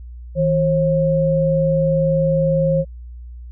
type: tone pair together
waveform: sine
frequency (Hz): 160 / 538.2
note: D#3 / C5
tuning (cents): +49 / +49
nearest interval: octave + major sixth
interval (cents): 2100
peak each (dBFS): -17 / -16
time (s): 0.35-2.85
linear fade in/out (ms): 50
effects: added 60 Hz sine -32 dBFS peak until 3.51 s